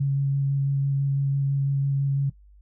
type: tone with vibrato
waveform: sine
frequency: 138.59 Hz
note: C#3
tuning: in tune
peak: -20 dBFS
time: 0-2.3 s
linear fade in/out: 10 ms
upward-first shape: square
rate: 6 Hz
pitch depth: 8 cents each way
effects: noise-tail reverb RT60 0.1 s tail -19 dB re dry + added 50 Hz sine -49 dBFS peak until 2.61 s